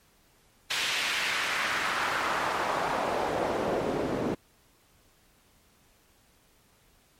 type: noise with band-pass filter sweep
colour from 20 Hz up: pink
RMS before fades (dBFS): -29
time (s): 0.7-4.35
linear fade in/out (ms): 10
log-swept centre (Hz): 3100 to 350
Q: 1.4
effects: pink hiss -63 dBFS RMS until 7.19 s + MP3 64 kbps